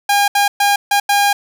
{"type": "tone bursts at uneven times", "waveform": "sawtooth", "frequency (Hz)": 810, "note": "G#5", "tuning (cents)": -43, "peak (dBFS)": -7, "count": 5, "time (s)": [[0.09, 0.28], [0.35, 0.48], [0.6, 0.76], [0.91, 1], [1.09, 1.33]], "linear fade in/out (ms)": 5, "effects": []}